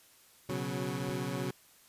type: chord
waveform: 20% pulse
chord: B suspended second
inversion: none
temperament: equal with one note detuned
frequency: 123.47 / 138.59 / 183.61 Hz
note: B2 / C#3 / F#3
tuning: 0 / 0 / -13 cents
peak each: -34 / -32 / -33 dBFS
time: 0.49-1.51 s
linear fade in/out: 5 ms
type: clicks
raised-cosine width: 3 ms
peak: -39 / -33 dBFS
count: 2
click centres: 1.011 / 1.092 s
effects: white hiss -61 dBFS RMS until 1.88 s + resampled to 32000 Hz